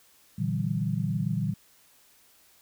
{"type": "chord", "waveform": "sine", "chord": "E half-diminished seventh", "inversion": "second", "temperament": "equal with one note detuned", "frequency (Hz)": [116.54, 146.83, 164.81, 191.74], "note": ["Bb2", "D3", "E3", "G3"], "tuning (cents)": [0, 0, 0, -38], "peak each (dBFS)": -31, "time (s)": [0.38, 1.54], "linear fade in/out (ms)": 10, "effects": ["white hiss -60 dBFS RMS until 2.61 s"]}